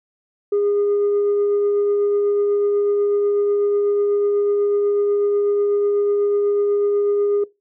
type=tone with tremolo; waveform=sine; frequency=408.5 Hz; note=G#4; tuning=29 cents flat; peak=-13 dBFS; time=0.52-7.44 s; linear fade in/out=5 ms; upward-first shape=triangle; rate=8.1 Hz; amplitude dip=25%; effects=noise-tail reverb RT60 0.2 s tail -20 dB re dry + tanh soft clip ceiling -13 dBFS